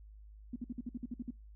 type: tone bursts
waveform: sine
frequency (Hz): 240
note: B3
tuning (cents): -49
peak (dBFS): -36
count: 10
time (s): 0.53-1.307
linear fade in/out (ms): 5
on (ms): 30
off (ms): 53
effects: noise-tail reverb RT60 0.2 s tail -24 dB re dry + added 52 Hz sine -51 dBFS peak until 1.55 s